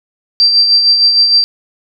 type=tone with tremolo; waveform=sine; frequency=4699 Hz; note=D8; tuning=in tune; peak=-4 dBFS; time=0.4-1.44 s; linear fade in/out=0 ms; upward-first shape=sine; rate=6.5 Hz; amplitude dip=45%; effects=none